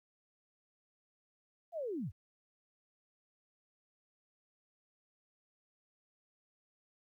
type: linear sweep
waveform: sine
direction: down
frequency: 712 to 61.4 Hz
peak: -36 dBFS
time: 1.72-2.12 s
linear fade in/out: 50 ms
effects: 13-bit